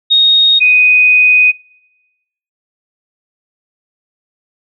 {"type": "tone pair in turn", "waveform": "sine", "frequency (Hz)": [3729, 2494], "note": ["A#7", "D#7"], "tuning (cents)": [0, 3], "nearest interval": "perfect fifth", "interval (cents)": 697, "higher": "first", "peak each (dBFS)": -5, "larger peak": "neither", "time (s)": [[0.1, 0.6], [0.6, 1.52]], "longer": "second", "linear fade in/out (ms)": 20, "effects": ["noise-tail reverb RT60 1.0 s tail -26 dB re dry"]}